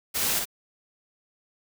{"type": "noise with echo", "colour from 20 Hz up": "white", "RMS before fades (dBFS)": -27, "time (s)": [0.14, 0.4], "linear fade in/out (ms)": 20, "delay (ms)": 55, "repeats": 1, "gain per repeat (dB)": -3, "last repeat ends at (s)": 0.455, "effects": []}